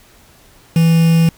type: tone with quantisation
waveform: triangle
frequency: 164.81 Hz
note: E3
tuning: in tune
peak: -6 dBFS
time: 0.76-1.29 s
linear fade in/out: 2 ms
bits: 4
effects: pink hiss -47 dBFS RMS until 1.37 s